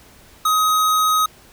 square tone, 1261 Hz, D#6, 23 cents sharp, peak -15 dBFS, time 0.45-1.26 s, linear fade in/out 5 ms, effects pink hiss -48 dBFS RMS until 1.52 s

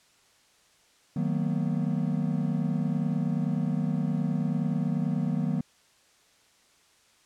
triangle chord, B major seventh, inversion first, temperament equal with one note detuned, 155.56 / 185 / 227.5 / 246.9 Hz, D#3 / F#3 / A#3 / B3, 0 / 0 / -42 / 0 cents, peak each -27 / -28 / -30 / -31 dBFS, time 1.16-5.61 s, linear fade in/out 5 ms, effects white hiss -62 dBFS RMS until 7.25 s + low-pass 8000 Hz 12 dB/octave

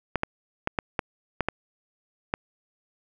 clicks, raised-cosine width 0.5 ms, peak -9 dBFS, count 8, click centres 0.157 / 0.234 / 0.674 / 0.788 / 0.992 / 1.407 / 1.486 / 2.339 s, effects none

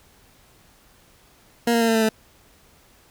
20% pulse tone with pitch steps, 235.2 / 232 / 228.8 / 225.6 / 222.5 / 219.4 Hz, A#3 / A#3 / A#3 / A3 / A3 / A3, +16 / -8 / -32 / +44 / +20 / -5 cents, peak -12 dBFS, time 1.67-2.09 s, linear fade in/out 5 ms, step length 70 ms, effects pink hiss -55 dBFS RMS until 3.1 s

